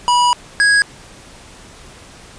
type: tone pair in turn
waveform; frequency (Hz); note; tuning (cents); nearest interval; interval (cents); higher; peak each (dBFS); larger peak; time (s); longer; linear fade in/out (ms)
square; 975 / 1654.5; B5 / G#6; -23 / -7; major sixth; 916; second; -11 / -10; second; 0.08-0.33 / 0.6-0.82; first; 0
effects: pink hiss -40 dBFS RMS until 2.38 s + resampled to 22050 Hz